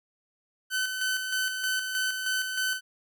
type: tone with tremolo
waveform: sawtooth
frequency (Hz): 1519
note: F#6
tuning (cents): +45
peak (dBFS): -22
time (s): 0.7-2.81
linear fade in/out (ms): 50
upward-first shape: square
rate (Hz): 3.2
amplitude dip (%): 45
effects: none